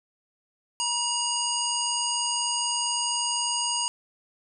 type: harmonic tone with a mistuned harmonic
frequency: 954 Hz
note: A#5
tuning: 40 cents sharp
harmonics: 1 / 3 / 5 / 7 / 9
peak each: -31 / -31 / -31 / -31 / -31 dBFS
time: 0.8-3.88 s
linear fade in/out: 0 ms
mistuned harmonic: 5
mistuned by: +30 cents
effects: none